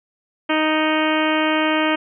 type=harmonic tone with a mistuned harmonic; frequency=311.1 Hz; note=D#4; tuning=in tune; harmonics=1 / 2 / 3 / 4 / 5 / 6 / 7 / 8 / 9 / 10; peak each=-20 / -23 / -25 / -26 / -27 / -28 / -28 / -29 / -30 / -30 dBFS; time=0.49-1.96 s; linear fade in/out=10 ms; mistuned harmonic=7; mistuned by=+24 cents; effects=none